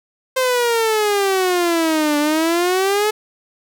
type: exponential two-way sweep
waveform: sawtooth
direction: down then up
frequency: 523.3 to 291.7 to 432.2 Hz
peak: -11 dBFS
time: 0.36-3.11 s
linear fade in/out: 10 ms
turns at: 2.18 s
effects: none